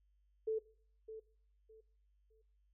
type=tone with echo; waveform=sine; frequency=440 Hz; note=A4; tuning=in tune; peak=-33 dBFS; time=0.47-0.59 s; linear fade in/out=10 ms; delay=610 ms; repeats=3; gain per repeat=-12 dB; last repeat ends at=2.42 s; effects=noise-tail reverb RT60 0.5 s tail -20 dB re dry + added 50 Hz sine -70 dBFS peak until 2.73 s